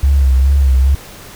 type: tone with vibrato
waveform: sine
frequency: 67.4 Hz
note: C#2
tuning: 48 cents flat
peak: -7 dBFS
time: 0.03-0.95 s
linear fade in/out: 5 ms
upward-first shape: sine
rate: 2.4 Hz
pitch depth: 65 cents each way
effects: pink hiss -35 dBFS RMS until 1.35 s